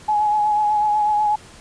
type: tone with vibrato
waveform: sine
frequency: 842 Hz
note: G#5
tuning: 24 cents sharp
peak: -15 dBFS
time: 0.08-1.36 s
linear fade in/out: 10 ms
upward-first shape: triangle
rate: 8.1 Hz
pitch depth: 32 cents each way
effects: pink hiss -44 dBFS RMS until 1.6 s + resampled to 22050 Hz